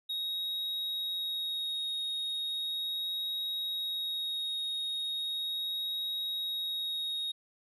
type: tone with vibrato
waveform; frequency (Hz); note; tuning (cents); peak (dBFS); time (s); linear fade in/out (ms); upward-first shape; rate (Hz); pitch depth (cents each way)
triangle; 3766; A#7; +17; -31; 0.09-7.32; 10; sine; 0.37; 10
effects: none